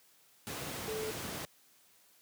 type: tone in noise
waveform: sine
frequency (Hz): 435.4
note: A4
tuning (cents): -18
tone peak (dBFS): -36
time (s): 0.88-1.11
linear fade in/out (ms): 0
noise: pink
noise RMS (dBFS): -40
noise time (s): 0.47-1.45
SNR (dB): +1
effects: white hiss -65 dBFS RMS until 2.21 s + high-pass 100 Hz 12 dB/octave